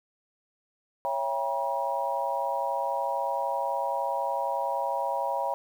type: chord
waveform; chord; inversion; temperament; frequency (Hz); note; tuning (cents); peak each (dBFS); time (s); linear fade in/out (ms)
sine; C# diminished seventh; none; just; 554.4 / 665.2 / 798.3 / 957.9; C#5 / E5 / G5 / Bb5; 0 / +16 / +31 / +47; -32 / -34 / -32 / -30; 1.05-5.54; 0
effects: 9-bit